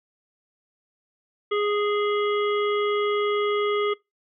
harmonic tone, 414.4 Hz, G#4, 4 cents flat, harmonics 1 / 3 / 5 / 7 / 8, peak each -22 / -28 / -33 / -40 / -36 dBFS, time 1.51-3.94 s, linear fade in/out 10 ms, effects noise-tail reverb RT60 0.2 s tail -23 dB re dry

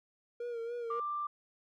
triangle tone with vibrato, 470 Hz, A#4, 14 cents sharp, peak -34 dBFS, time 0.4-1 s, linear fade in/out 5 ms, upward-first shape sine, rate 3.5 Hz, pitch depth 47 cents each way
sine tone, 1182 Hz, D6, 11 cents sharp, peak -33 dBFS, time 0.9-1.27 s, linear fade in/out 5 ms
effects tanh soft clip ceiling -24 dBFS

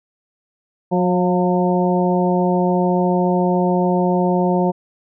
harmonic tone with a mistuned harmonic, 180.7 Hz, F#3, 41 cents flat, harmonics 1 / 2 / 3 / 4 / 5, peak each -17 / -20 / -22 / -23 / -24 dBFS, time 0.91-4.72 s, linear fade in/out 20 ms, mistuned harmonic 4, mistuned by -33 cents, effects none

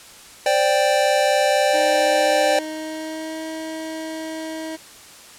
square chord, C suspended second, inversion none, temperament equal, 523.3 / 587.3 / 784 Hz, C5 / D5 / G5, 0 / 0 / 0 cents, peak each -23 / -19 / -21 dBFS, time 0.46-2.59 s, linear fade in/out 2 ms
25% pulse tone with pitch glide, 311.1 to 318.7 Hz, D#4 to D#4, 0 to +42 cents, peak -24 dBFS, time 1.73-4.77 s, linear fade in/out 20 ms, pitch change +42 cents, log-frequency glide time 2.54-3.43 s
effects white hiss -43 dBFS RMS until 5.38 s + low-pass 10000 Hz 12 dB/octave

